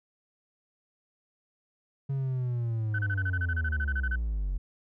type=linear sweep; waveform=triangle; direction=down; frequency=138.59 to 43.65 Hz; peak=-25 dBFS; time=2.09-4.58 s; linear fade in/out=10 ms
type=tone bursts; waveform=sine; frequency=1516 Hz; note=F#6; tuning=42 cents sharp; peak=-29 dBFS; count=16; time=2.94-4.158 s; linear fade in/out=5 ms; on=48 ms; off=30 ms
effects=tanh soft clip ceiling -17 dBFS